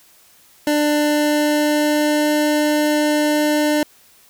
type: tone with pitch glide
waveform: 25% pulse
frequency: 297.1 to 299.7 Hz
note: D4 to D4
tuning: +20 to +35 cents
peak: -11 dBFS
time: 0.67-3.83 s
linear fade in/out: 2 ms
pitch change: +15 cents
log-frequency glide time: 0.89-2.31 s
effects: white hiss -51 dBFS RMS until 4.29 s